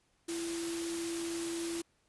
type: tone in noise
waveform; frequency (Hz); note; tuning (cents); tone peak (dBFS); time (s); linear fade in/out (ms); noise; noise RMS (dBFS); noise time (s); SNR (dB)
sine; 336.1; E4; +34; -35; 0.28-1.82; 10; white; -41; 0.28-1.82; +3
effects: pink hiss -73 dBFS RMS until 2.08 s + resampled to 24000 Hz